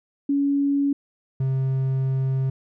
sine / triangle tone pair in turn, 281.5 / 132.85 Hz, C#4 / C3, +27 / +27 cents, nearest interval octave + minor second, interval 1300 cents, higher first, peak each -18 dBFS, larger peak neither, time 0.29-0.93 / 1.4-2.5 s, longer second, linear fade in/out 5 ms, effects none

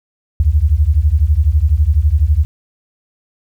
sine beating tone pair, 69.4 / 81.4 Hz, C#2 / E2, +3 / -21 cents, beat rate 12 Hz, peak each -12 dBFS, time 0.4-2.45 s, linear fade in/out 0 ms, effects 8-bit

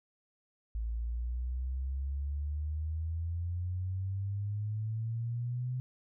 sine exponential sweep, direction up, 55 to 127.8 Hz, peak -32 dBFS, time 0.75-5.8 s, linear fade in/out 0 ms, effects none

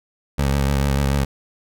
20% pulse tone with vibrato, 69.3 Hz, C#2, in tune, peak -12 dBFS, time 0.38-1.25 s, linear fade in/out 10 ms, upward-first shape sine, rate 6.8 Hz, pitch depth 46 cents each way, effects none

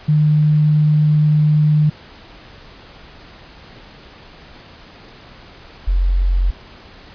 sine tone pair in turn, 151.5 / 44.92 Hz, D#3 / F1, -46 / +50 cents, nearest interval octave + major sixth, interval 2104 cents, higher first, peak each -10 / -12 dBFS, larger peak first, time 0.08-1.9 / 5.87-6.51 s, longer first, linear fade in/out 10 ms, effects pink hiss -41 dBFS RMS until 7.14 s + resampled to 11025 Hz

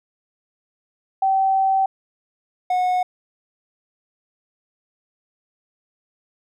sine / triangle tone pair in turn, 771 / 730 Hz, G5 / F#5, -29 / -24 cents, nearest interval minor second, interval 95 cents, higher first, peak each -15 dBFS, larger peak neither, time 1.22-1.86 / 2.7-3.03 s, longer first, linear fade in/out 5 ms, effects none

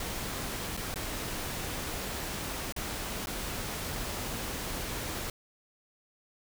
pink noise with dropouts, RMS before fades -36 dBFS, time 0-5.3 s, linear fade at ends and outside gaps 2 ms, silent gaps 0.768-0.773 / 0.942-0.958 / 2.724-2.763 / 3.259-3.27 s, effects none

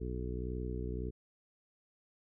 harmonic tone, 61.74 Hz, B1, in tune, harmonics 1 / 2 / 3 / 4 / 5 / 6 / 7, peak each -38 / -43 / -46 / -47 / -48 / -46 / -45 dBFS, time 0-1.11 s, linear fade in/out 20 ms, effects none

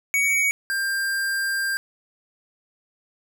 square tone pair in turn, 2249 / 1590.3 Hz, C#7 / G6, +24 / +24 cents, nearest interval tritone, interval 600 cents, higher first, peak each -19 / -23 dBFS, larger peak first, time 0.14-0.51 / 0.7-1.77 s, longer second, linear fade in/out 0 ms, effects none

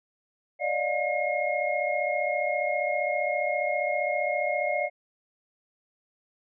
sine tone cluster, 579 / 614 / 710 / 2148 Hz, D5 / D#5 / F5 / C7, -25 / -23 / +28 / +45 cents, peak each -30 dBFS, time 0.59-4.9 s, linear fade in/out 50 ms, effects none

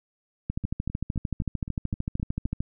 two click trains, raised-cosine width 5 ms, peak -22 / -15 dBFS, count 8 / 29, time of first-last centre 0.64-2.458 / 0.5-2.605 s, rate 3.85 / 13.3 Hz, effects none

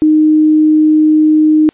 sine tone, 308.6 Hz, D#4, 14 cents flat, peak -5 dBFS, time 0.02-1.69 s, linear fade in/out 0 ms, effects white hiss -50 dBFS RMS until 1.73 s + resampled to 8000 Hz

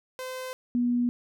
sawtooth / sine tone pair in turn, 514 / 242.6 Hz, C5 / B3, -31 / -31 cents, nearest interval octave + minor second, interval 1300 cents, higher first, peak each -30 / -22 dBFS, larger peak second, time 0.19-0.53 / 0.75-1.09 s, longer neither, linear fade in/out 0 ms, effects none

